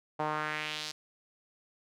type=tone with band-pass filter sweep; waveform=sawtooth; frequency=152.8 Hz; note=D#3; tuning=31 cents flat; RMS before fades=-35 dBFS; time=0.19-0.92 s; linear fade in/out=10 ms; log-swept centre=790 to 5100 Hz; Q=2; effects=none